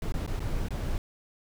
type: noise with dropouts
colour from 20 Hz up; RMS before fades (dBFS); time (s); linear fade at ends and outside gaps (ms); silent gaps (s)
brown; -30; 0.02-0.98; 1; 0.122-0.14 / 0.264-0.276 / 0.394-0.403 / 0.685-0.706
effects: none